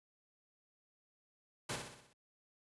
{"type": "noise with echo", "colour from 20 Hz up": "pink", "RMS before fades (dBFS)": -39, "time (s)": [1.69, 1.76], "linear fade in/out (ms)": 5, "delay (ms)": 62, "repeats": 6, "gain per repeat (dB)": -5, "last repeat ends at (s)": 2.132, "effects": ["high-pass 80 Hz 12 dB/octave", "resampled to 24000 Hz"]}